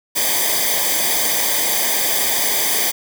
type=noise with comb filter; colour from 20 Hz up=white; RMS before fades=-18 dBFS; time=0.15-2.92 s; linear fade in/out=20 ms; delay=0.73 ms; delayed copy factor=-0.85; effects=none